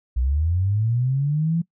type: linear sweep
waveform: sine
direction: up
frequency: 58.27 to 170.9 Hz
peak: -18 dBFS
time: 0.16-1.62 s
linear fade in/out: 10 ms
effects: noise-tail reverb RT60 0.1 s tail -22 dB re dry